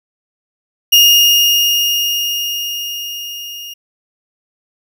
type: tone with level ramp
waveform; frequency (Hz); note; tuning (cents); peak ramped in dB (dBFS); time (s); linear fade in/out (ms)
35% pulse; 2842; F7; +30; -3 to -26; 0.92-3.74; 10
effects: none